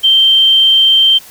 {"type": "tone", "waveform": "sine", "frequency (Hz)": 3136, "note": "G7", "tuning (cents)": 0, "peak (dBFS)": -5, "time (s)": [0.03, 1.19], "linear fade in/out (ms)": 20, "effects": ["white hiss -37 dBFS RMS until 1.3 s"]}